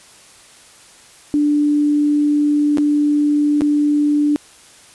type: tone with dropouts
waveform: sine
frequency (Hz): 294.3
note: D4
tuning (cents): +4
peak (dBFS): -12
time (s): 1.34-4.36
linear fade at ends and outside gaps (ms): 0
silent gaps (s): 2.773-2.783 / 3.609-3.618
effects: white hiss -45 dBFS RMS until 4.94 s + resampled to 24000 Hz